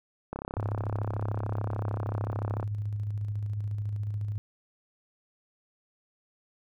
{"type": "click train", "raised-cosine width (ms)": 1, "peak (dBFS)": -20, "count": 78, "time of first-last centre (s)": [0.33, 2.629], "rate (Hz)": 33.5}
{"type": "tone with tremolo", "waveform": "sine", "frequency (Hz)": 103.83, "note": "G#2", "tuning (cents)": 0, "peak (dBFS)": -28, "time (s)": [0.57, 4.38], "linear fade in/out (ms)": 0, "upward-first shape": "square", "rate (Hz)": 14, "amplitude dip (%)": 30}
{"effects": []}